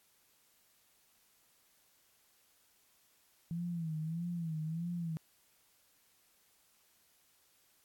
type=tone with vibrato; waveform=sine; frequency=164.81 Hz; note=E3; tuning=in tune; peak=-35 dBFS; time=3.51-5.17 s; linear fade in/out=0 ms; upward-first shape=sine; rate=1.6 Hz; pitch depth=100 cents each way; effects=white hiss -70 dBFS RMS until 7.84 s + AAC 64 kbps